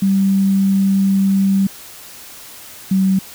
sine tone pair in turn, 194.7 / 190.91 Hz, G3 / G3, -12 / -46 cents, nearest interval unison, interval 34 cents, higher first, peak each -11 dBFS, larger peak neither, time 0.02-1.67 / 2.91-3.19 s, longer first, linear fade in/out 5 ms, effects white hiss -37 dBFS RMS until 3.34 s

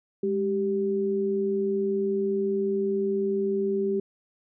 sine tone pair together, 204.9 / 390.8 Hz, G#3 / G4, -23 / -5 cents, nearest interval major seventh, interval 1118 cents, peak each -29 / -24 dBFS, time 0.23-4 s, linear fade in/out 5 ms, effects none

